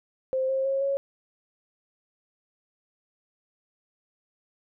sine tone with pitch steps, 523.3 / 532.8 / 542.4 / 552.2 Hz, C5 / C5 / C#5 / C#5, 0 / +31 / -38 / -7 cents, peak -23 dBFS, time 0.33-0.97 s, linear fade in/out 0 ms, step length 160 ms, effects none

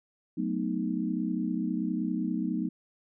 sine chord, B dominant seventh, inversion second, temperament equal with one note detuned, 185 / 220 / 249.8 / 311.1 Hz, F#3 / A3 / B3 / D#4, 0 / 0 / +20 / 0 cents, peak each -33 dBFS, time 0.37-2.69 s, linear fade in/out 10 ms, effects none

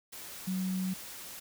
sine tone in noise, 186.9 Hz, F#3, 18 cents sharp, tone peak -30 dBFS, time 0.47-0.94 s, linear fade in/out 10 ms, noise white, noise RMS -45 dBFS, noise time 0.12-1.4 s, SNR +12 dB, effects none

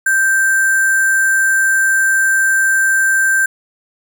sine tone with sample-and-hold, 1568 Hz, G6, in tune, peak -10 dBFS, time 0.06-3.46 s, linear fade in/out 5 ms, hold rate 8820 Hz, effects none

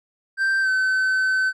triangle tone with pitch glide, 1568 to 1526 Hz, G6 to G6, 0 to -47 cents, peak -16 dBFS, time 0.37-1.53 s, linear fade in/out 50 ms, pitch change -47 cents, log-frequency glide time 0.61-0.69 s, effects resampled to 24000 Hz

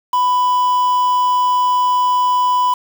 triangle tone with quantisation, 995 Hz, B5, 13 cents sharp, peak -10 dBFS, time 0.13-2.74 s, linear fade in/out 5 ms, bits 5, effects none

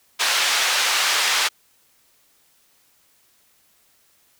white band-pass noise, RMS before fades -20 dBFS, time 0.19-1.49 s, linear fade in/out 20 ms, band 870 to 4600 Hz, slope 12 dB/octave, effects white hiss -60 dBFS RMS until 4.39 s

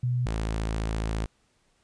sine / sawtooth tone pair in turn, 123.47 / 54.59 Hz, B2 / A1, 0 / -13 cents, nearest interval octave + major second, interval 1413 cents, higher first, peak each -23 dBFS, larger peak neither, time 0.03-0.26 / 0.26-1.26 s, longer second, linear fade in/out 5 ms, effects pink hiss -68 dBFS RMS until 1.83 s + resampled to 22050 Hz

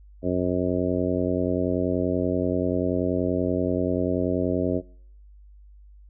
harmonic tone, 90.4 Hz, F#2, 40 cents flat, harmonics 1 / 2 / 3 / 4 / 5 / 6 / 7, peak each -31 / -29 / -26 / -29 / -30 / -30 / -31 dBFS, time 0.22-4.82 s, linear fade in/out 50 ms, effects noise-tail reverb RT60 0.6 s tail -24 dB re dry + added 50 Hz sine -46 dBFS peak until 6.09 s

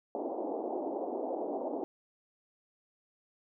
pink band-pass noise, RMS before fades -36 dBFS, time 0.15-1.84 s, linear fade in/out 0 ms, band 270 to 820 Hz, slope 48 dB/octave, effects none

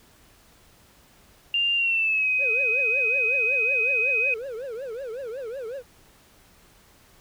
sine tone with pitch glide, 2794 to 2518 Hz, F7 to D#7, 0 to +20 cents, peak -20 dBFS, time 1.54-4.34 s, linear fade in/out 2 ms, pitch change -180 cents, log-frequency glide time 1.75-2.3 s
triangle tone with vibrato, 493.9 Hz, B4, in tune, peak -29 dBFS, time 2.38-5.83 s, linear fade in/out 50 ms, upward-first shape triangle, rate 5.4 Hz, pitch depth 260 cents each way
effects pink hiss -56 dBFS RMS until 7.2 s

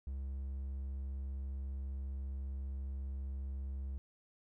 triangle tone, 67.4 Hz, C#2, 48 cents flat, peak -36 dBFS, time 0.07-3.98 s, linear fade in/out 0 ms, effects none

